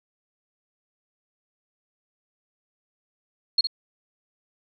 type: tone with echo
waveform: sine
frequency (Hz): 4289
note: C8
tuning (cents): +42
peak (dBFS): -15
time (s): 3.58-3.61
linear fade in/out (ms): 5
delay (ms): 61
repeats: 1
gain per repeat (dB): -8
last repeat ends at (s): 3.671
effects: none